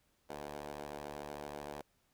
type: ring-modulated tone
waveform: 10% pulse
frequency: 73.2 Hz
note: D2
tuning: 5 cents flat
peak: -32 dBFS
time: 0.29-1.82 s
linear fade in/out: 10 ms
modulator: 553 Hz
effects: pink hiss -75 dBFS RMS until 2.13 s